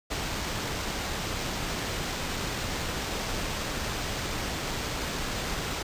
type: noise with sample-and-hold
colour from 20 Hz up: pink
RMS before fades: -32 dBFS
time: 0.1-5.83 s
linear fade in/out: 10 ms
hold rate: 11025 Hz
effects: resampled to 32000 Hz